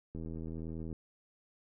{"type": "click train", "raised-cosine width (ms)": 3, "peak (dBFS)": -30, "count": 64, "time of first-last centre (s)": [0.15, 0.928], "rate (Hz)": 81, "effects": []}